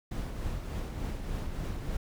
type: noise with tremolo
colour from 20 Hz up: brown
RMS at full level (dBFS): -33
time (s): 0.11-1.97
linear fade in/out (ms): 5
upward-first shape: triangle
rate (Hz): 3.4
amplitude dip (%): 45
effects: none